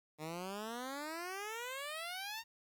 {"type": "exponential sweep", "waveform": "10% pulse", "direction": "up", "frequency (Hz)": [150, 932.3], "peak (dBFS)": -33, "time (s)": [0.18, 2.44], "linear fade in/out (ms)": 50, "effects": ["12-bit"]}